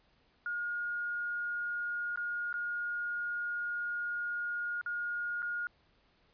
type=tone with dropouts; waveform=sine; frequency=1429 Hz; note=F6; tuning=39 cents sharp; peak=-33 dBFS; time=0.46-5.67 s; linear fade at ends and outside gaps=1 ms; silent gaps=2.159-2.174 / 2.528-2.54 / 4.813-4.861 / 5.421-5.427 s; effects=pink hiss -69 dBFS RMS until 6.33 s + resampled to 11025 Hz